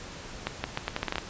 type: accelerating click train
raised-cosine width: 0.3 ms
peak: -12 dBFS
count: 10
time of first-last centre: 0.47-1.183 s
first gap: 170 ms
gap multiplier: 0.79
effects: pink hiss -42 dBFS RMS until 1.29 s + resampled to 16000 Hz